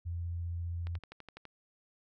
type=tone with vibrato; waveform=sine; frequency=85.6 Hz; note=F2; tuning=34 cents flat; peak=-34 dBFS; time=0.05-0.99 s; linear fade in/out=20 ms; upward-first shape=sine; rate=15 Hz; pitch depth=10 cents each way
type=click train; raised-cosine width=0.3 ms; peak=-31 dBFS; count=8; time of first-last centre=0.87-1.453 s; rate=12 Hz
effects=none